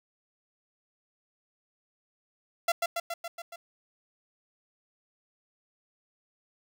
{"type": "tone with echo", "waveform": "sawtooth", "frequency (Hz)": 680, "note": "F5", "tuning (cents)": -46, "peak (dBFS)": -19, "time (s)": [2.68, 2.72], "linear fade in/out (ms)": 5, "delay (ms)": 140, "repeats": 6, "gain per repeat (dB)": -3, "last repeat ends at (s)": 3.56, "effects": []}